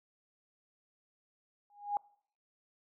sine tone with exponential growth, 820 Hz, G#5, 22 cents flat, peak -26 dBFS, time 1.7-1.97 s, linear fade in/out 1 ms, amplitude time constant 58 ms, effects noise-tail reverb RT60 0.6 s tail -25 dB re dry

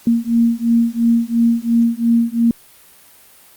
sine beating tone pair, 231.2 / 234.1 Hz, A#3 / A#3, -14 / +8 cents, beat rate 2.9 Hz, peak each -15 dBFS, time 0.07-2.51 s, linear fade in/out 2 ms, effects white hiss -46 dBFS RMS until 3.56 s + Opus 48 kbps

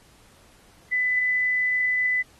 sine tone, 2000 Hz, B6, 21 cents sharp, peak -20 dBFS, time 0.91-2.23 s, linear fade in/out 20 ms, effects pink hiss -56 dBFS RMS until 2.39 s + AAC 32 kbps

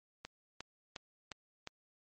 click train, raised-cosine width 0.2 ms, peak -25 dBFS, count 5, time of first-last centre 0.25-1.673 s, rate 2.81 Hz, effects MP3 32 kbps

